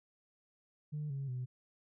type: tone with pitch steps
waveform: sine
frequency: 150 / 137.55 / 126.13 Hz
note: D3 / C#3 / B2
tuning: +37 / -13 / +37 cents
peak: -35 dBFS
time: 0.92-1.46 s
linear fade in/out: 20 ms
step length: 180 ms
effects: tanh soft clip ceiling -33 dBFS